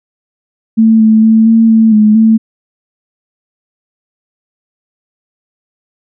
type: tone with pitch steps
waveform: sine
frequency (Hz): 222.9 / 219.3 / 222 / 225.9 / 222.9 / 213 / 222.1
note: A3 / A3 / A3 / A3 / A3 / G#3 / A3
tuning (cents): +23 / -6 / +16 / +46 / +23 / +44 / +16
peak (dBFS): -3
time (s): 0.77-2.38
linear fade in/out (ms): 20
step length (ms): 230
effects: none